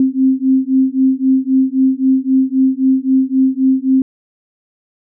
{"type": "beating tone pair", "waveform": "sine", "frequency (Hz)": [261.6, 265.4], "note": ["C4", "C4"], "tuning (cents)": [0, 25], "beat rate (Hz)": 3.8, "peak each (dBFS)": -13, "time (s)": [0, 4.02], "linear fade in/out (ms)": 2, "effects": []}